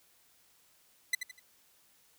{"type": "tone with echo", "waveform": "sawtooth", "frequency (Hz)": 2010, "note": "B6", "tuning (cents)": 30, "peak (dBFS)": -22, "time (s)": [1.13, 1.15], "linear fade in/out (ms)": 5, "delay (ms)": 82, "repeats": 3, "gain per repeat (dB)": -9, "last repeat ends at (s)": 1.396, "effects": ["white hiss -66 dBFS RMS until 2.18 s"]}